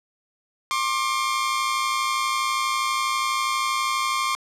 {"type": "tone pair together", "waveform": "sawtooth", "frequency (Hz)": [1071, 1183.3], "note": ["C6", "D6"], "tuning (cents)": [40, 13], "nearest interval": "major second", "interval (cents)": 173, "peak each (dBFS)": [-20, -22], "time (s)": [0.71, 4.35], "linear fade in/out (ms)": 0, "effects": ["low-pass 10000 Hz 12 dB/octave"]}